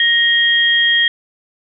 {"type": "tone pair together", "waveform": "sine", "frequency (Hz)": [1872, 3237], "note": ["A#6", "G#7"], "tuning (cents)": [7, -45], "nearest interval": "major sixth", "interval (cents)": 948, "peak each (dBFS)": -13, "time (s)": [0, 1.08], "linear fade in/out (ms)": 2, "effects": []}